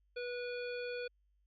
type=harmonic tone; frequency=488.7 Hz; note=B4; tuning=18 cents flat; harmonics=1 / 3 / 5 / 7 / 9; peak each=-39 / -47 / -47 / -55 / -53 dBFS; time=0.16-1.08 s; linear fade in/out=10 ms; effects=added 50 Hz sine -70 dBFS peak until 1.46 s